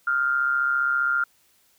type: tone with amplitude modulation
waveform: sine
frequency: 1396.9 Hz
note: F6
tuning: in tune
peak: -17 dBFS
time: 0.07-1.24 s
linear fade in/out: 5 ms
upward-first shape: sine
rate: 135 Hz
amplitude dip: 60%
effects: white hiss -62 dBFS RMS until 1.78 s